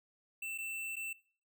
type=tone with dropouts; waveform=square; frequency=2673 Hz; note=E7; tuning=23 cents sharp; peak=-39 dBFS; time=0.42-1.13 s; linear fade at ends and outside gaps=5 ms; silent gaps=0.578-0.584 / 0.957-0.965 s; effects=noise-tail reverb RT60 0.5 s tail -23 dB re dry